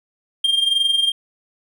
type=tone with amplitude modulation; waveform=triangle; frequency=3200 Hz; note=G7; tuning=35 cents sharp; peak=-11 dBFS; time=0.44-1.12 s; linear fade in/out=5 ms; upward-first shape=sine; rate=22.1 Hz; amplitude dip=65%; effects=none